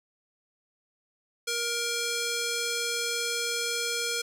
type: tone with band-pass filter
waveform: square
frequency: 470.9 Hz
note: A#4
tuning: 18 cents sharp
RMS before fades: -30 dBFS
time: 1.47-4.22 s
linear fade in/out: 10 ms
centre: 5700 Hz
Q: 0.73
effects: 8-bit